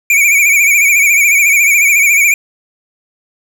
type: tone with vibrato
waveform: square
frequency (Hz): 2314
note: D7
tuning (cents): -26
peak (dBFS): -7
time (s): 0.1-2.34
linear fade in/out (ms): 2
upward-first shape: sine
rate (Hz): 14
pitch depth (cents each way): 81
effects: none